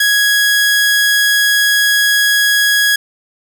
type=tone; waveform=sawtooth; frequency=1663 Hz; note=G#6; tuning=2 cents sharp; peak=-6 dBFS; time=0-2.96 s; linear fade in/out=5 ms; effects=none